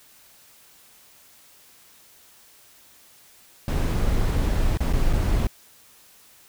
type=noise with dropouts; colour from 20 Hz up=brown; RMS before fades=-21 dBFS; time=3.68-5.47 s; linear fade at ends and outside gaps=1 ms; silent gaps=4.774-4.805 / 4.927-4.935 / 5.129-5.133 s; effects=white hiss -53 dBFS RMS until 6.48 s